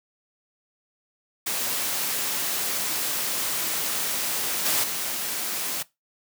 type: noise with level steps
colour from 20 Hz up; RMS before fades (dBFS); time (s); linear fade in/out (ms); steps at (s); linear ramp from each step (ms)
white; -27 / -23 / -29; 1.46-5.83; 10; 4.65 / 4.83; 10
effects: noise-tail reverb RT60 0.2 s tail -20 dB re dry + high-pass 150 Hz 12 dB/octave